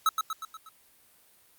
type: tone with echo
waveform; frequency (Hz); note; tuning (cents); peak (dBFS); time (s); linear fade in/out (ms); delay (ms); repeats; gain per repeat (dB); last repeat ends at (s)
square; 1294; E6; -32; -21; 0.06-0.09; 2; 120; 5; -5; 0.69
effects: white hiss -61 dBFS RMS until 1.58 s + Opus 48 kbps